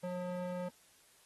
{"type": "tone with band-pass filter", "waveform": "square", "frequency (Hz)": 179.7, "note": "F3", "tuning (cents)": 50, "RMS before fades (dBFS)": -39, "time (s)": [0.03, 0.69], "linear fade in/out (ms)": 10, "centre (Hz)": 510, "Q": 1.3, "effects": ["white hiss -65 dBFS RMS until 1.25 s", "AAC 32 kbps"]}